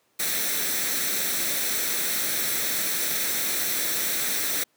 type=noise with comb filter; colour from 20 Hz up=white; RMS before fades=-26 dBFS; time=0.19-4.64 s; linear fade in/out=10 ms; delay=0.51 ms; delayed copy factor=+0.55; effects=pink hiss -67 dBFS RMS until 4.76 s + high-pass 200 Hz 12 dB/octave